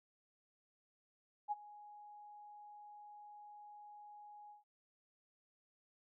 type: tone with ADSR envelope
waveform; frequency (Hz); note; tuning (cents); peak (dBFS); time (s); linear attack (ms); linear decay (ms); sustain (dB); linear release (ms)
sine; 832; G#5; +3; -33; 1.48-4.64; 36; 27; -20; 140
effects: none